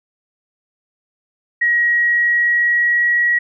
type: tone with pitch glide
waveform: sine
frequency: 1900 to 1914.3 Hz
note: A#6 to A#6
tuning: +33 to +45 cents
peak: -12 dBFS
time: 1.61-3.39 s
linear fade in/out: 10 ms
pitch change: +12 cents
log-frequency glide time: 1.89-3.21 s
effects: none